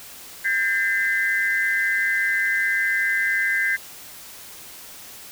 sine tone cluster, 1599 / 1795 / 2044 Hz, G6 / A6 / C7, +34 / +34 / -41 cents, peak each -22 / -26 / -23 dBFS, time 0.44-3.77 s, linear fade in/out 20 ms, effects white hiss -41 dBFS RMS until 5.31 s

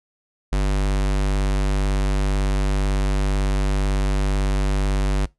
square tone, 49 Hz, G1, in tune, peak -18 dBFS, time 0.52-5.26 s, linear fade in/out 10 ms, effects noise-tail reverb RT60 0.2 s tail -22 dB re dry + resampled to 24000 Hz

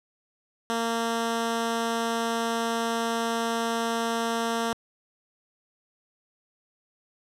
10% pulse tone, 230 Hz, A#3, 23 cents flat, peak -17 dBFS, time 0.7-4.73 s, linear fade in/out 0 ms, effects low-pass 11000 Hz 12 dB/octave

